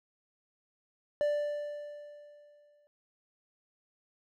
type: tone with exponential decay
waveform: triangle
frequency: 588 Hz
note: D5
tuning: 2 cents sharp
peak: -23 dBFS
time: 1.21-2.87 s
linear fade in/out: 0 ms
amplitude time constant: 360 ms
effects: none